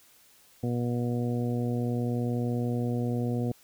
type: harmonic tone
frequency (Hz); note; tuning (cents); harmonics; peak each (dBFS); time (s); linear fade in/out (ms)
120.7; B2; -39; 1 / 2 / 3 / 4 / 5 / 6; -29 / -30 / -38 / -36 / -44 / -43; 0.63-3.52; 5
effects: white hiss -59 dBFS RMS until 3.63 s